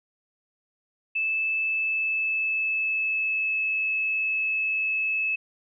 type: tone with pitch glide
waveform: sine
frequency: 2625 to 2599 Hz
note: E7 to E7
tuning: -8 to -25 cents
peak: -23 dBFS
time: 1.15-5.36 s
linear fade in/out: 10 ms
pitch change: -17 cents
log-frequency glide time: 1.63-3.63 s
effects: none